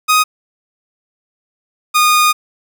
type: tone pair in turn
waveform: sawtooth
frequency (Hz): 1250 / 1227.8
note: D#6 / D#6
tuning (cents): +8 / -23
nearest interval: unison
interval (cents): 31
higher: first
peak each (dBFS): -5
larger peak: neither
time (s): 0.08-0.24 / 1.94-2.33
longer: second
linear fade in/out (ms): 20
effects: none